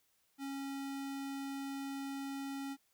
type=tone; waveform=square; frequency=274.9 Hz; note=C#4; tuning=14 cents flat; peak=-40 dBFS; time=0.38-2.77 s; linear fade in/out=50 ms; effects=white hiss -75 dBFS RMS until 2.93 s